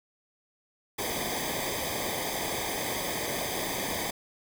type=noise with comb filter; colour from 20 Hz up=pink; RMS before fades=-32 dBFS; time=0.98-4.11 s; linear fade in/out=10 ms; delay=0.72 ms; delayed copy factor=-0.85; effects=none